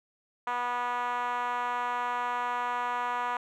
5% pulse tone with band-pass filter, 244.1 Hz, B3, 20 cents flat, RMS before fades -31 dBFS, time 0.47-3.37 s, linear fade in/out 2 ms, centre 980 Hz, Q 2.9, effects none

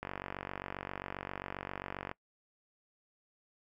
click train, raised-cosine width 0.5 ms, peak -23 dBFS, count 100, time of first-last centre 0.03-2.114 s, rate 47.5 Hz, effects noise-tail reverb RT60 0.1 s tail -23 dB re dry

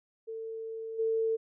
sine tone with level steps, 447.9 Hz, A4, 31 cents sharp, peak -36 / -26 dBFS, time 0.27-1.37 s, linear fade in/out 20 ms, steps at 0.98 s, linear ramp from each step 20 ms, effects none

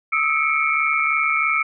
sine tone cluster, 1245 / 1308 / 2192 / 2338 Hz, D#6 / E6 / C#7 / D7, +1 / -14 / -20 / -8 cents, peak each -27 / -22 / -21 / -22 dBFS, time 0.12-1.63 s, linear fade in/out 10 ms, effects none

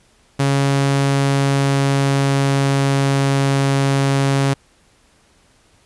sawtooth tone with pitch glide, 138.59 to 137.55 Hz, C#3 to C#3, 0 to -13 cents, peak -10 dBFS, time 0.39-4.54 s, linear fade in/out 10 ms, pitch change -13 cents, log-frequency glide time 0.97-3.74 s, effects pink hiss -55 dBFS RMS until 5.85 s + resampled to 24000 Hz

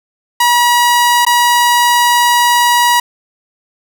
sawtooth tone with dropouts, 963 Hz, B5, 44 cents flat, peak -4 dBFS, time 0.4-3 s, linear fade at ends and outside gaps 5 ms, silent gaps 1.251-1.265 s, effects none

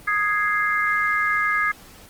sine chord, Ab major, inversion second, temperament equal, 1244.5 / 1661.2 / 2093 Hz, Eb6 / Ab6 / C7, 0 / 0 / 0 cents, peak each -23 / -22 / -24 dBFS, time 0.07-1.72 s, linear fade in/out 10 ms, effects pink hiss -46 dBFS RMS until 2.09 s + Opus 24 kbps

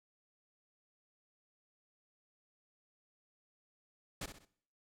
pink noise with echo, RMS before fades -41 dBFS, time 4.21-4.26 s, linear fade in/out 5 ms, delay 64 ms, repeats 3, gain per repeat -8 dB, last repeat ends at 4.452 s, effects noise-tail reverb RT60 0.6 s tail -20 dB re dry + low-pass 12000 Hz 12 dB/octave

